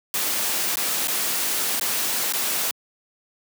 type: noise with dropouts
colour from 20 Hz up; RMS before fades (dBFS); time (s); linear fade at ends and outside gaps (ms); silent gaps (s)
white; -24; 0.14-2.71; 1; 0.757-0.77 / 1.073-1.081 / 1.797-1.811 / 2.324-2.335
effects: high-pass 200 Hz 12 dB/octave